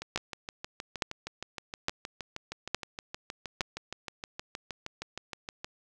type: two click trains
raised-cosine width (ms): 0.2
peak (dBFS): -20 / -10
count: 37 / 5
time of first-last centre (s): 0.02-5.645 / 0.16-3.608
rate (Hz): 6.4 / 1.16
effects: none